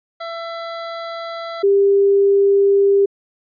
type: tone pair in turn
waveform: 25% pulse / sine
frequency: 669 / 397.8 Hz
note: E5 / G4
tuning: +25 / +25 cents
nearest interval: major sixth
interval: 900 cents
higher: first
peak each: -22 / -10 dBFS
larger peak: second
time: 0.2-1.63 / 1.63-3.06 s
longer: neither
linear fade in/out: 10 ms
effects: resampled to 11025 Hz